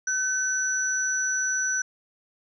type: tone pair together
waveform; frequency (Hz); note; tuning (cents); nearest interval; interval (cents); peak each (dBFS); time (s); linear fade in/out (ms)
sine; 1529 / 5921; G6 / F#8; -44 / 0; octave + major seventh; 2344; -26; 0.07-1.82; 5
effects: none